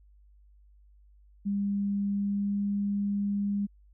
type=tone with pitch glide; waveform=sine; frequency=200.9 to 202.1 Hz; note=G3 to G#3; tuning=+43 to -47 cents; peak=-26 dBFS; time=1.45-3.67 s; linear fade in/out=20 ms; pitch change=+10 cents; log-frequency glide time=2.11-2.61 s; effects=added 50 Hz sine -55 dBFS peak until 3.93 s